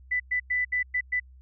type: tone bursts at uneven times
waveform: sine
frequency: 1990 Hz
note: B6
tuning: 13 cents sharp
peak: -23 dBFS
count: 6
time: 0.11-0.2 / 0.31-0.4 / 0.5-0.65 / 0.72-0.83 / 0.94-1.01 / 1.12-1.2 s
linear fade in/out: 10 ms
effects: added 64 Hz sine -48 dBFS peak until 1.41 s